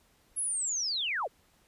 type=linear sweep; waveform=sine; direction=down; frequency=11000 to 366.7 Hz; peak=-29 dBFS; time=0.36-1.28 s; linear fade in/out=20 ms; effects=pink hiss -66 dBFS RMS until 1.67 s + resampled to 32000 Hz